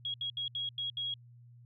sine tone bursts at uneven times, 3304 Hz, G#7, 10 cents flat, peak -33 dBFS, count 6, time 0.05-0.14 / 0.21-0.3 / 0.37-0.48 / 0.55-0.69 / 0.78-0.9 / 0.97-1.14 s, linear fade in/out 2 ms, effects added 120 Hz sine -53 dBFS peak until 1.65 s

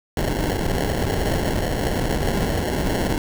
pink noise with sample-and-hold, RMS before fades -22 dBFS, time 0.17-3.18 s, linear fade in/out 2 ms, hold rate 1225 Hz, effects none

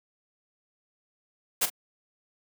white noise with echo, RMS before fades -24 dBFS, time 1.61-1.66 s, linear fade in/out 10 ms, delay 41 ms, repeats 1, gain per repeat -12 dB, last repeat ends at 1.701 s, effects high-pass 150 Hz 12 dB/octave

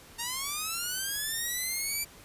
5% pulse linear sweep, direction up, 913 to 2349 Hz, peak -20 dBFS, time 0.18-2.05 s, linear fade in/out 20 ms, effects pink hiss -52 dBFS RMS until 2.24 s + resampled to 32000 Hz

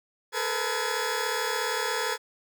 15% pulse tone cluster, 432.1 / 465.9 / 503 / 1689 Hz, A4 / A#4 / B4 / G#6, -31 / -1 / +32 / +29 cents, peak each -26 dBFS, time 0.32-2.18 s, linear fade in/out 50 ms, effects none

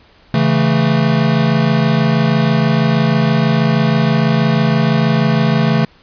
square chord, A major, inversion first, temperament equal, 138.59 / 164.81 / 220 Hz, C#3 / E3 / A3, 0 / 0 / 0 cents, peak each -16 dBFS, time 0.34-5.85 s, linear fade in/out 2 ms, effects pink hiss -48 dBFS RMS until 6.02 s + resampled to 11025 Hz

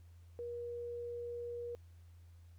sine tone, 477.1 Hz, A#4, 40 cents sharp, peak -40 dBFS, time 0.39-1.75 s, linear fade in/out 0 ms, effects added 85 Hz sine -55 dBFS peak until 2.58 s + pink hiss -74 dBFS RMS until 2.58 s

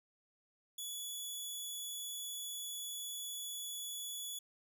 15% pulse tone, 3411 Hz, G#7, 46 cents sharp, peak -34 dBFS, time 0.78-4.39 s, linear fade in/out 5 ms, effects none

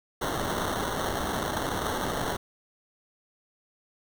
white noise with sample-and-hold, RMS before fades -30 dBFS, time 0.21-2.37 s, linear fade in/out 10 ms, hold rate 2450 Hz, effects none

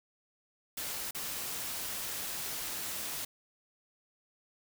white noise with dropouts, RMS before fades -38 dBFS, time 0.77-3.25 s, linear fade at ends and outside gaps 5 ms, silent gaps 1.11-1.147 s, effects none

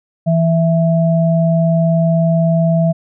sine tone pair together, 164.81 / 659.2 Hz, E3 / E5, 0 / 0 cents, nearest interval 2 octaves, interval 2400 cents, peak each -11 / -16 dBFS, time 0.26-2.93 s, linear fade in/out 20 ms, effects none

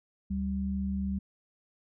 sine tone pair together, 72.89 / 194.6 Hz, D2 / G3, -12 / -12 cents, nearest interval octave + perfect fourth, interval 1700 cents, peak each -34 / -30 dBFS, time 0.3-1.19 s, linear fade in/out 10 ms, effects none

